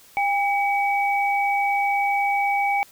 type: tone pair together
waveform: sine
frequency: 804 / 2274 Hz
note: G5 / C#7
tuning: +44 / +44 cents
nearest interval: octave + tritone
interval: 1800 cents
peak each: -20 / -24 dBFS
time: 0.17-2.83 s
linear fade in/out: 0 ms
effects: white hiss -51 dBFS RMS until 2.91 s